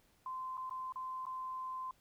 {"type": "tone with dropouts", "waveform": "sine", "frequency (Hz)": 1035, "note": "C6", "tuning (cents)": -19, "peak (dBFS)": -39, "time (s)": [0.26, 1.91], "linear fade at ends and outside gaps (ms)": 2, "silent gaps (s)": [[0.571, 0.577], [0.696, 0.709], [0.923, 0.958], [1.255, 1.266]], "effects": ["pink hiss -71 dBFS RMS until 2 s"]}